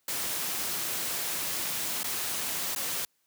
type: noise with dropouts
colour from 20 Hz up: white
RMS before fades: -32 dBFS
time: 0.08-3.05 s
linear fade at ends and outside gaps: 2 ms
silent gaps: 2.032-2.042 / 2.75-2.76 s
effects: white hiss -73 dBFS RMS until 3.26 s + high-pass 100 Hz 12 dB/octave